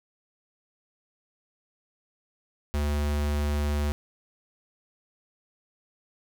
square tone, 73.42 Hz, D2, in tune, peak -25 dBFS, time 2.74-3.92 s, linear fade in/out 0 ms, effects none

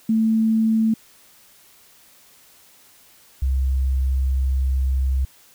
sine tone pair in turn, 221.9 / 65.97 Hz, A3 / C2, +15 / +15 cents, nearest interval octave + major sixth, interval 2100 cents, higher first, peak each -15 / -17 dBFS, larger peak first, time 0.09-0.94 / 3.42-5.25 s, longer second, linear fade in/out 5 ms, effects white hiss -52 dBFS RMS until 5.54 s

